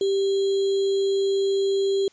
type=tone with sample-and-hold; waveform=sine; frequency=392 Hz; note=G4; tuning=in tune; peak=-19 dBFS; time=0.01-2.08 s; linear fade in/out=2 ms; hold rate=3675 Hz; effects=white hiss -58 dBFS RMS until 2.12 s + resampled to 16000 Hz